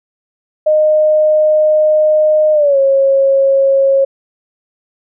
sine tone with pitch glide, 615 to 544.7 Hz, D#5 to C#5, -20 to -30 cents, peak -7 dBFS, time 0.66-4.05 s, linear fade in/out 10 ms, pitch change -210 cents, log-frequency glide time 2.53-2.78 s, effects none

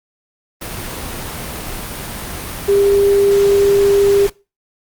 sine tone in noise, 400.1 Hz, G4, 35 cents sharp, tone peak -9 dBFS, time 2.68-4.27 s, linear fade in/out 10 ms, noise pink, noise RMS -26 dBFS, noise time 0.61-4.3 s, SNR +14 dB, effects noise-tail reverb RT60 0.3 s tail -22 dB re dry + Opus 32 kbps

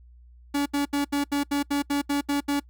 45% pulse tone bursts, 285.1 Hz, C#4, 49 cents sharp, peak -22 dBFS, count 11, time 0.54-2.6 s, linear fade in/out 10 ms, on 120 ms, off 74 ms, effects noise-tail reverb RT60 0.1 s tail -24 dB re dry + added 60 Hz sine -48 dBFS peak until 2.69 s

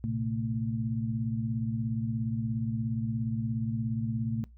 sine tone cluster, 114.2 / 131.2 / 224.1 Hz, A#2 / C3 / A3, -35 / +5 / +32 cents, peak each -32 / -35 / -32 dBFS, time 0.04-4.44 s, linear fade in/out 0 ms, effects noise-tail reverb RT60 0.2 s tail -24 dB re dry + added 60 Hz sine -50 dBFS peak until 4.57 s

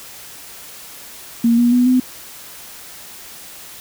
sine tone with pitch steps, 233.1 / 239.8 / 246.7 / 253.8 Hz, A#3 / A#3 / B3 / B3, 0 / +49 / -2 / +47 cents, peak -10 dBFS, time 1.44-2 s, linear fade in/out 5 ms, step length 140 ms, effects white hiss -37 dBFS RMS until 3.8 s

